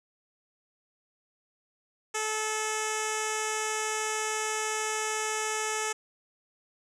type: tone with low-pass filter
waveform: 10% pulse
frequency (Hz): 433.7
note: A4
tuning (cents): -25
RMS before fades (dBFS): -31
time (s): 2.14-5.93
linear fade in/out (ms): 10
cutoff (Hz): 8300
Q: 4.8
effects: none